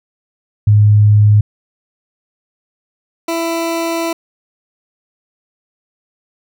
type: tone pair in turn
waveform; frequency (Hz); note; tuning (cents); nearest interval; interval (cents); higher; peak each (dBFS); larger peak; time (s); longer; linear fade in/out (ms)
sine / 20% pulse; 104.8 / 332.7; G#2 / E4; +16 / +16; octave + minor sixth; 2000; second; -5 / -11; first; 0.67-1.41 / 3.28-4.13; second; 5
effects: none